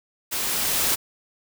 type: noise with level ramp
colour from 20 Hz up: white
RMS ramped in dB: -27 to -21 dBFS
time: 0.31-0.96 s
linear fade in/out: 20 ms
effects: none